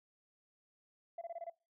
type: tone bursts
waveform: sine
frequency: 677 Hz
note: E5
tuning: 46 cents sharp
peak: -39 dBFS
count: 6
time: 1.18-1.499 s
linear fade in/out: 5 ms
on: 34 ms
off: 23 ms
effects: noise-tail reverb RT60 0.3 s tail -23 dB re dry + tanh soft clip ceiling -37 dBFS